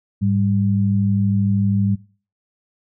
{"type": "tone pair together", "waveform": "sine", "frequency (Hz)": [104.5, 197.27], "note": ["G#2", "G3"], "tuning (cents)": [11, 11], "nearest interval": "major seventh", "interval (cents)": 1100, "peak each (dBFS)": -18, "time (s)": [0.21, 1.96], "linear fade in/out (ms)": 20, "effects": ["noise-tail reverb RT60 0.4 s tail -21 dB re dry"]}